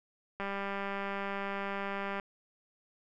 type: click train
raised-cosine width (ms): 0.5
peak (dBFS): -22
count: 357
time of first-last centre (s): 0.4-2.198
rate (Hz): 198
effects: none